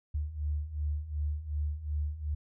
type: beating tone pair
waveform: sine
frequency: 72.9 / 75.6 Hz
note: D2 / D#2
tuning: -12 / -49 cents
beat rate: 2.7 Hz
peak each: -36 / -32 dBFS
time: 0.14-2.35 s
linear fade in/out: 10 ms
effects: none